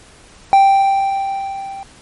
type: tone with level ramp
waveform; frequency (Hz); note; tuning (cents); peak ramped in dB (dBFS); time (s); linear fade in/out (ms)
triangle; 784; G5; 0; -3 to -25; 0.53-1.83; 0
effects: pink hiss -44 dBFS RMS until 2.01 s + MP3 48 kbps